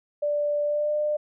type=tone with pitch glide; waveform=sine; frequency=587.3 to 599.6 Hz; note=D5 to D5; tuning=0 to +36 cents; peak=-22 dBFS; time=0.22-1.17 s; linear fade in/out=10 ms; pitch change=+36 cents; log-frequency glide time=0.64-0.94 s; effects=none